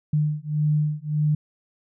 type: beating tone pair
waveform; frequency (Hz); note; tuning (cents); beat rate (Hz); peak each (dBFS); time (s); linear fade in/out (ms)
sine; 150 / 151.7; D3 / D#3; +37 / -44; 1.7; -23; 0.13-1.35; 5
effects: none